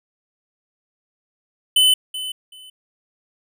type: tone with echo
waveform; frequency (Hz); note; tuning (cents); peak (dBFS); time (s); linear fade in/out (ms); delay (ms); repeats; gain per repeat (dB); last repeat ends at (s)
square; 3023; F#7; +36; -12; 1.76-1.94; 5; 380; 2; -14; 2.7
effects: none